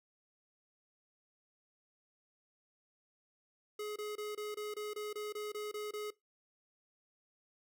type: tone bursts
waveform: square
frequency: 421 Hz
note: G#4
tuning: 24 cents sharp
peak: -39 dBFS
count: 12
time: 3.79-6.105 s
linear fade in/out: 5 ms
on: 170 ms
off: 25 ms
effects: noise-tail reverb RT60 0.2 s tail -21 dB re dry